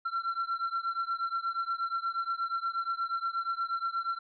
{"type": "beating tone pair", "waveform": "triangle", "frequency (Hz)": [1355, 1363.4], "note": ["E6", "F6"], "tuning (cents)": [47, -42], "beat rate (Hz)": 8.4, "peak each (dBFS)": [-31, -32], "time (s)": [0.05, 4.19], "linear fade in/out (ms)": 10, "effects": ["resampled to 11025 Hz"]}